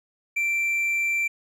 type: tone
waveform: triangle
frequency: 2349 Hz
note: D7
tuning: in tune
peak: -20 dBFS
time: 0.36-1.28 s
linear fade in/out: 10 ms
effects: none